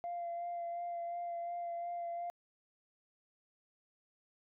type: tone with vibrato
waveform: sine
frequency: 691 Hz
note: F5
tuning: 19 cents flat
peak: -36 dBFS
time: 0.04-2.3 s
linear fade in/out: 0 ms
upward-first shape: sine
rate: 2.8 Hz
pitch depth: 17 cents each way
effects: tanh soft clip ceiling -34 dBFS